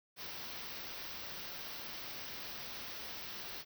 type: band-stop noise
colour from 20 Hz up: white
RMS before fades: -45 dBFS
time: 0.16-3.65 s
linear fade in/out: 50 ms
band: 5900 to 15000 Hz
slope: 96 dB/octave
effects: none